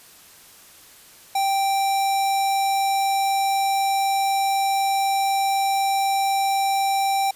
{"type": "tone with notch filter", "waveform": "square", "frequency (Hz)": 784, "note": "G5", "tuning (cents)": 0, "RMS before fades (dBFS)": -21, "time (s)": [1.35, 7.31], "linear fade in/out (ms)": 5, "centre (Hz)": 1800, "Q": 1.4, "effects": ["white hiss -48 dBFS RMS until 7.35 s", "resampled to 32000 Hz"]}